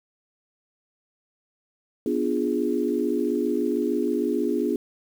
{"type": "chord", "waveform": "sine", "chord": "B diminished seventh", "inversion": "none", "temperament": "equal", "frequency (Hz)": [246.9, 293.7, 349.2, 415.3], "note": ["B3", "D4", "F4", "Ab4"], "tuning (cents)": [0, 0, 0, 0], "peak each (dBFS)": -27, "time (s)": [2.06, 4.76], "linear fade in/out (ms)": 2, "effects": ["8-bit"]}